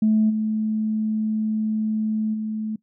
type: tone with level steps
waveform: sine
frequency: 216.8 Hz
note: A3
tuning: 25 cents flat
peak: -14 / -20 / -24 dBFS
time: 0.02-2.76 s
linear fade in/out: 5 ms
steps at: 0.29 / 2.33 s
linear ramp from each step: 20 ms
effects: noise-tail reverb RT60 0.1 s tail -20 dB re dry + tanh soft clip ceiling -10 dBFS